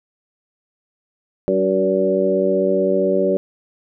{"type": "harmonic tone with a mistuned harmonic", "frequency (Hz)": 95.6, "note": "G2", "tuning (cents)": -43, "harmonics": [2, 3, 4, 5, 6], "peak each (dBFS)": [-23, -25, -19, -22, -19], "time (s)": [1.48, 3.37], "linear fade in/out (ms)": 0, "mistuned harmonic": 4, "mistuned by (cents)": -19, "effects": []}